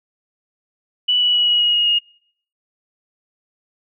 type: tone with pitch steps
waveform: sine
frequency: 2960 / 2943 / 2926 / 2909 / 2892 / 2876 / 2859 Hz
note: F#7 / F#7 / F#7 / F#7 / F#7 / F#7 / F7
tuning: 0 / -10 / -20 / -30 / -40 / -50 / +40 cents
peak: -13 dBFS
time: 1.08-1.99 s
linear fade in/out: 10 ms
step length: 130 ms
effects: noise-tail reverb RT60 0.6 s tail -25 dB re dry